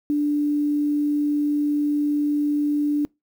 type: tone with quantisation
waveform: sine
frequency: 293.7 Hz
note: D4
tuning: in tune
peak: -18 dBFS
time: 0.1-3.05 s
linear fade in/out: 0 ms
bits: 8
effects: noise-tail reverb RT60 0.2 s tail -25 dB re dry